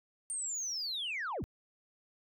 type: linear sweep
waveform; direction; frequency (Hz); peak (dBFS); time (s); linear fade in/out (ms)
sine; down; 8870 to 39.4; -33; 0.3-1.44; 0
effects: tanh soft clip ceiling -32 dBFS